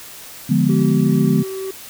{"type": "chord", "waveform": "sine", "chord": "D diminished seventh", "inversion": "none", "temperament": "equal", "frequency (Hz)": [146.83, 174.61, 207.7, 246.9], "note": ["D3", "F3", "Ab3", "Cb4"], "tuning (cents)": [0, 0, 0, 0], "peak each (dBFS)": -18, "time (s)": [0.49, 1.43], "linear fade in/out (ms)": 10}
{"type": "tone with tremolo", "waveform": "triangle", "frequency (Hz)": 382.7, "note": "G4", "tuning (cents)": -42, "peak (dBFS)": -21, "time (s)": [0.69, 1.71], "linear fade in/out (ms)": 5, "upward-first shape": "triangle", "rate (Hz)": 2.2, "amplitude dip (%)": 25}
{"effects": ["white hiss -37 dBFS RMS until 1.89 s"]}